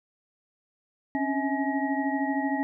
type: tone cluster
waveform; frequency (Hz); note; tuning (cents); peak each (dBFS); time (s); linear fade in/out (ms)
sine; 271 / 284 / 643 / 842 / 1900; C#4 / C#4 / E5 / G#5 / A#6; -39 / +42 / -43 / +24 / +33; -28 / -31 / -36 / -31 / -35; 1.15-2.63; 0
effects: none